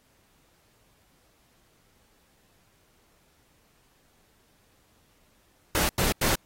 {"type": "noise bursts", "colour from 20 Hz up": "pink", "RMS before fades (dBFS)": -25, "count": 3, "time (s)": [5.75, 6.354], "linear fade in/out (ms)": 0, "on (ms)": 140, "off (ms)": 92, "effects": ["pink hiss -65 dBFS RMS until 6.45 s", "AAC 48 kbps"]}